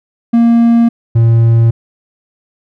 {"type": "tone pair in turn", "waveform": "triangle", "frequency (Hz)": [233.1, 115.11], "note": ["A#3", "A#2"], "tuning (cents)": [0, -21], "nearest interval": "octave", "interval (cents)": 1221, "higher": "first", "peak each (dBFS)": -3, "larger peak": "neither", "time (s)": [[0.33, 0.89], [1.15, 1.71]], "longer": "neither", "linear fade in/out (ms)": 10, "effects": []}